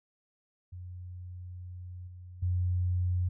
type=tone with level steps; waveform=sine; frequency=90 Hz; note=F#2; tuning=47 cents flat; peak=-40 / -44 / -26 dBFS; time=0.72-3.29 s; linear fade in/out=10 ms; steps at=2.07 / 2.42 s; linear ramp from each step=10 ms; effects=none